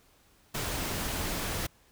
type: noise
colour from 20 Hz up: pink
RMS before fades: -33 dBFS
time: 0.54-1.67 s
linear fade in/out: 10 ms
effects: pink hiss -63 dBFS RMS until 1.91 s